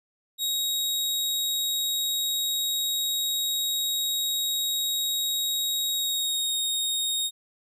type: tone with pitch glide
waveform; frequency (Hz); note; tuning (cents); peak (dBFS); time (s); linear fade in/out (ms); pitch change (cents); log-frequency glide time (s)
sawtooth; 3788 to 3727; A#7 to A#7; +27 to -1; -22; 0.38-7.31; 50; -28; 5.86-6.57
effects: none